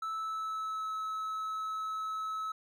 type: tone with pitch glide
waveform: triangle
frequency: 1313 to 1294.9 Hz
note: E6 to E6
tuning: -7 to -31 cents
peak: -32 dBFS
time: 0.02-2.52 s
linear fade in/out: 5 ms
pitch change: -24 cents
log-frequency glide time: 0.13-0.92 s
effects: none